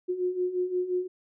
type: beating tone pair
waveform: sine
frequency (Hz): 358.6 / 364.3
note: F4 / F#4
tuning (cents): +46 / -27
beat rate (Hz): 5.7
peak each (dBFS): -32 / -27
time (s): 0.08-1.08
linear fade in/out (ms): 20
effects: none